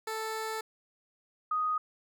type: tone pair in turn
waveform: 15% pulse / sine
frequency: 440.4 / 1245.6 Hz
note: A4 / D#6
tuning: +2 / +2 cents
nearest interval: octave + tritone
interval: 1800 cents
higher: second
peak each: -27 dBFS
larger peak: neither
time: 0.07-0.61 / 1.51-1.78 s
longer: first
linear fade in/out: 5 ms
effects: none